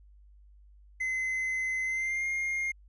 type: tone with pitch glide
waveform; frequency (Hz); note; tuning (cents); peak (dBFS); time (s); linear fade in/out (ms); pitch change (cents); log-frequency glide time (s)
triangle; 2049 to 2126; C7 to C7; -37 to +27; -27; 1-2.72; 10; +64; 1.84-2.26
effects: added 50 Hz sine -53 dBFS peak until 2.88 s + resampled to 24000 Hz